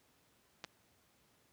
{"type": "clicks", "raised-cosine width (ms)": 0.2, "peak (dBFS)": [-26, -28], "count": 2, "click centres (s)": [0.641, 0.647], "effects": ["pink hiss -71 dBFS RMS until 1.52 s", "high-pass 80 Hz 12 dB/octave"]}